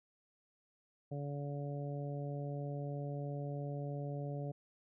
harmonic tone, 143.1 Hz, D3, 45 cents flat, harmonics 1 / 2 / 3 / 4 / 5, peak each -39 / -48 / -48 / -47 / -52 dBFS, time 1.11-4.52 s, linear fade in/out 10 ms, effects none

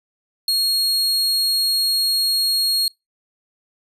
40% pulse tone, 4285 Hz, C8, 40 cents sharp, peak -15 dBFS, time 0.48-2.88 s, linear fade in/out 2 ms, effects noise-tail reverb RT60 0.2 s tail -25 dB re dry + resampled to 32000 Hz

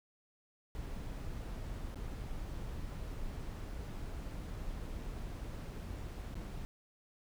brown noise with dropouts, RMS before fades -42 dBFS, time 0.75-6.65 s, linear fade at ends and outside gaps 0 ms, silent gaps 1.945-1.957 / 6.343-6.354 s, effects none

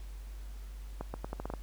accelerating click train, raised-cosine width 1 ms, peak -23 dBFS, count 8, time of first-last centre 1.01-1.538 s, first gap 130 ms, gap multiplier 0.81, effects added 49 Hz sine -41 dBFS peak until 1.62 s + pink hiss -59 dBFS RMS until 1.62 s

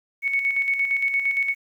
sine tone with tremolo, 2217 Hz, C#7, in tune, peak -18 dBFS, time 0.22-1.55 s, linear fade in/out 50 ms, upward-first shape square, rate 8.7 Hz, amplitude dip 50%, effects 9-bit

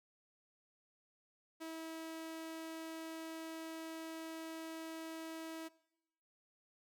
sawtooth tone, 323.5 Hz, E4, 32 cents flat, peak -40 dBFS, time 1.6-5.69 s, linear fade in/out 20 ms, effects noise-tail reverb RT60 0.9 s tail -22 dB re dry

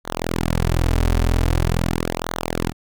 sawtooth tone with flanger, 42 Hz, E1, 33 cents sharp, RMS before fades -20 dBFS, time 0.04-2.73 s, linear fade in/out 50 ms, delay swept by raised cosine 0.38 to 6.08 ms, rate 0.44 Hz, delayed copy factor -0.95, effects none

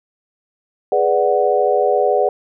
sine chord, G# half-diminished seventh, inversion none, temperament equal, 415.3 / 493.9 / 587.3 / 740 Hz, G#4 / B4 / D5 / F#5, 0 / 0 / 0 / 0 cents, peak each -18 dBFS, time 0.92-2.29 s, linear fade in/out 2 ms, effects none

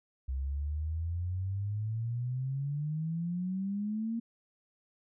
sine exponential sweep, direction up, 64.7 to 233.1 Hz, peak -31 dBFS, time 0.28-4.2 s, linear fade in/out 10 ms, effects none

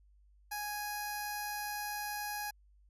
10% pulse tone with notch filter, 830.6 Hz, G#5, in tune, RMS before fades -39 dBFS, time 0.51-2.51 s, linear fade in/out 10 ms, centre 3200 Hz, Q 0.71, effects added 50 Hz sine -61 dBFS peak until 2.89 s + resampled to 32000 Hz

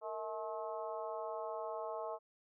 harmonic tone with a mistuned harmonic, 215.3 Hz, A3, 37 cents flat, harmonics 2 / 3 / 4 / 5 / 6, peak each -45 / -42 / -46 / -47 / -53 dBFS, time 0.01-2.19 s, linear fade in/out 50 ms, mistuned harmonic 2, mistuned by +110 cents, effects none

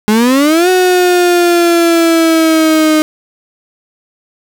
35% pulse exponential two-way sweep, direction up then down, 207.7 to 369.6 to 308 Hz, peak -5 dBFS, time 0.08-3.02 s, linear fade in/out 0 ms, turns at 0.69 s, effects none

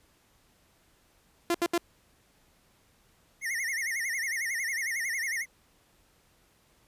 sawtooth tone bursts, 343.5 Hz, F4, 29 cents flat, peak -20 dBFS, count 3, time 1.5-1.779 s, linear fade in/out 2 ms, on 45 ms, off 72 ms
square tone with vibrato, 1980 Hz, B6, 4 cents sharp, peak -30 dBFS, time 3.41-5.46 s, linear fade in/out 50 ms, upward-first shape sine, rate 11 Hz, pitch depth 170 cents each way
effects pink hiss -65 dBFS RMS until 6.87 s + resampled to 32000 Hz

